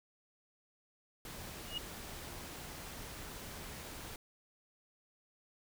pink noise, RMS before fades -47 dBFS, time 1.25-4.16 s, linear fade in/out 2 ms
sine tone with exponential growth, 2876 Hz, F#7, 50 cents flat, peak -33 dBFS, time 1.62-1.78 s, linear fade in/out 5 ms, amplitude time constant 33 ms
effects none

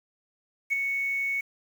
sine tone with ADSR envelope, 2217 Hz, C#7, in tune, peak -18 dBFS, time 0.7-1.41 s, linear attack 31 ms, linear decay 5 ms, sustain -7 dB, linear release 8 ms, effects tanh soft clip ceiling -19 dBFS + 8-bit

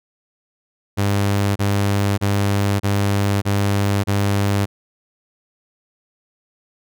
sawtooth tone bursts, 100.4 Hz, G2, 42 cents sharp, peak -12 dBFS, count 6, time 0.97-4.66 s, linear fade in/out 20 ms, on 590 ms, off 30 ms, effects none

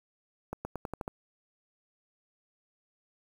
accelerating click train, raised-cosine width 1 ms, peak -21 dBFS, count 7, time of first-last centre 0.53-1.079 s, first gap 120 ms, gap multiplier 0.89, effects 8-bit

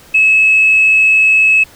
sine tone, 2587 Hz, E7, 33 cents flat, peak -5 dBFS, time 0.14-1.64 s, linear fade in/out 10 ms, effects tanh soft clip ceiling -1 dBFS + pink hiss -41 dBFS RMS until 1.75 s

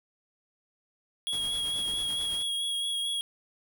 square tone with vibrato, 3310 Hz, G#7, 6 cents flat, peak -29 dBFS, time 1.27-3.21 s, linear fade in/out 0 ms, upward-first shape sine, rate 4.5 Hz, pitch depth 19 cents each way
pink noise with tremolo, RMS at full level -44 dBFS, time 1.32-2.43 s, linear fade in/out 10 ms, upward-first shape sine, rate 9.1 Hz, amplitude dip 50%
click, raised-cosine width 3 ms, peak -35 dBFS, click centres 1.937 s
effects none

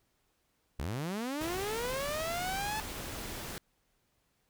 sawtooth linear sweep, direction up, 57.4 to 875 Hz, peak -30 dBFS, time 0.79-2.8 s, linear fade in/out 0 ms
pink noise, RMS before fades -41 dBFS, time 1.41-3.58 s, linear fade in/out 0 ms
effects pink hiss -75 dBFS RMS until 4.49 s

